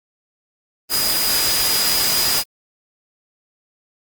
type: tone in noise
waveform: sine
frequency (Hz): 4930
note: D#8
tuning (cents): -17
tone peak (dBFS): -20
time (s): 0.89-2.44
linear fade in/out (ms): 50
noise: white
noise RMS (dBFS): -19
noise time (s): 0.89-2.44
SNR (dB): -4
effects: Opus 24 kbps